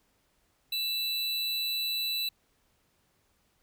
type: tone pair together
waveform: square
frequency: 2658 / 3968 Hz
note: E7 / B7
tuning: +14 / +7 cents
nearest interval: perfect fifth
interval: 693 cents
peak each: -39 / -30 dBFS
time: 0.72-2.29 s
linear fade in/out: 5 ms
effects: pink hiss -71 dBFS RMS until 3.62 s